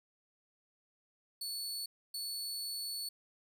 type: tone bursts at uneven times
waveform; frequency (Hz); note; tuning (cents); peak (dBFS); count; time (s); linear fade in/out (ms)
sawtooth; 4435; C#8; 0; -35; 2; 1.41-1.86 / 2.14-3.09; 5
effects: none